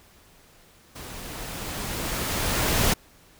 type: noise with level ramp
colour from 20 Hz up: pink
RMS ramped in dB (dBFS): -40 to -21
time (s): 0.95-2.94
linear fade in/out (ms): 10
effects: pink hiss -55 dBFS RMS until 3.39 s